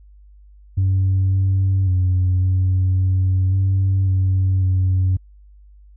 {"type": "tone with pitch steps", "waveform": "sine", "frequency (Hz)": [95.1, 95.8, 91.6, 93, 93.5, 96, 94.3, 93], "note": ["F#2", "G2", "F#2", "F#2", "F#2", "G2", "F#2", "F#2"], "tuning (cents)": [48, -39, -17, 9, 19, -36, 33, 9], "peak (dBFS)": -12, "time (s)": [0.77, 5.17], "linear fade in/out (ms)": 10, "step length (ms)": 550, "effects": ["tanh soft clip ceiling -12 dBFS", "added 50 Hz sine -43 dBFS peak until 5.96 s"]}